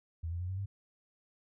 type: tone with pitch steps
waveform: sine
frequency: 82.41 / 86.21 / 90.18 / 94.34 / 98.68 Hz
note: E2 / F2 / F#2 / F#2 / G2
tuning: 0 / -22 / -44 / +34 / +12 cents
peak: -34 dBFS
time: 0.23-0.66 s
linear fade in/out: 10 ms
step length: 86 ms
effects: none